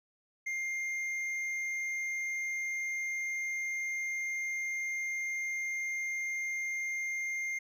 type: tone with hard clipping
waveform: sine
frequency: 2111 Hz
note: C7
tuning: 15 cents sharp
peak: -34 dBFS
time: 0.46-7.59 s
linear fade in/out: 10 ms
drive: 5 dB
effects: none